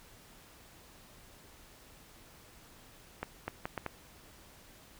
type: accelerating click train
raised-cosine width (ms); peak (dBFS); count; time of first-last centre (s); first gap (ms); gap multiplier
0.5; -20; 5; 3.23-3.863; 250; 0.7
effects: pink hiss -57 dBFS RMS until 4.99 s